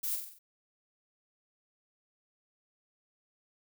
violet noise with echo, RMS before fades -34 dBFS, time 0.03-0.16 s, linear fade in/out 10 ms, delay 46 ms, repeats 5, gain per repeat -5 dB, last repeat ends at 0.39 s, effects none

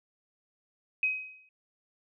sine tone with exponential decay, 2528 Hz, D#7, 27 cents sharp, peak -22 dBFS, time 1.03-1.49 s, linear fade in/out 2 ms, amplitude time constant 100 ms, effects none

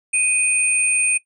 sine tone pair together, 2489 / 8814 Hz, D#7 / C#9, 0 / -11 cents, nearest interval octave + minor seventh, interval 2189 cents, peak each -18 dBFS, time 0.13-1.18 s, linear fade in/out 10 ms, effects noise-tail reverb RT60 0.1 s tail -18 dB re dry

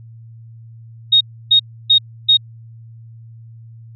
sine tone bursts, 3734 Hz, A#7, 2 cents sharp, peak -7 dBFS, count 4, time 1.12-2.372 s, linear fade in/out 10 ms, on 88 ms, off 300 ms, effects added 114 Hz sine -36 dBFS peak until 3.95 s

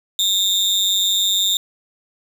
35% pulse tone with amplitude modulation, 3654 Hz, A#7, 35 cents flat, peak -10 dBFS, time 0.19-1.57 s, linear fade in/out 2 ms, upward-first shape sine, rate 194 Hz, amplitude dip 75%, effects 7-bit

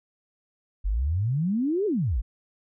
sine exponential two-way sweep, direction up then down, 43.65 to 440 to 43.65 Hz, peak -22 dBFS, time 0.84-2.22 s, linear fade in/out 20 ms, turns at 1.86 s, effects none

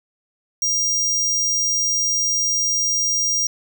square tone, 5700 Hz, F8, 34 cents sharp, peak -18 dBFS, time 0.62-3.47 s, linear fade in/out 2 ms, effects none

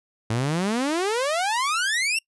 sawtooth exponential sweep, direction up, 107.1 to 2794 Hz, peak -18 dBFS, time 0.3-2.19 s, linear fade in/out 5 ms, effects noise-tail reverb RT60 0.1 s tail -26 dB re dry + resampled to 24000 Hz

